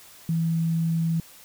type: tone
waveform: sine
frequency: 164.4 Hz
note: E3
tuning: 4 cents flat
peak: -21 dBFS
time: 0.29-1.2 s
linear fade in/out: 2 ms
effects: white hiss -49 dBFS RMS until 1.44 s